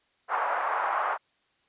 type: band-pass noise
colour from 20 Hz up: white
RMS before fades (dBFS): -28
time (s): 0.28-1.18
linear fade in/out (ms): 50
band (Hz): 670 to 1300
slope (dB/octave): 24
effects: white hiss -69 dBFS RMS until 1.68 s + resampled to 8000 Hz